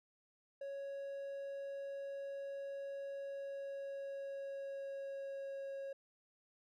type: tone with pitch glide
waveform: triangle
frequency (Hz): 554.4 to 547.7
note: C#5 to C#5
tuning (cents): 0 to -21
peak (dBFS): -40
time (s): 0.61-5.93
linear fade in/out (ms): 5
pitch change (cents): -21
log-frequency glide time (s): 3.19-5.74
effects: none